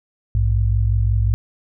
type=tone pair together; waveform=sine; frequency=58.27 / 103.83 Hz; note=A#1 / G#2; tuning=0 / 0 cents; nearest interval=minor seventh; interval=1000 cents; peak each=-17 dBFS; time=0.35-1.34 s; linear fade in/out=0 ms; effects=none